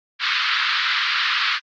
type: band-pass noise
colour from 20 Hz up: pink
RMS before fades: -21 dBFS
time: 0.19-1.6 s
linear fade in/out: 50 ms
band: 1200 to 4500 Hz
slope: 48 dB/octave
effects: AAC 64 kbps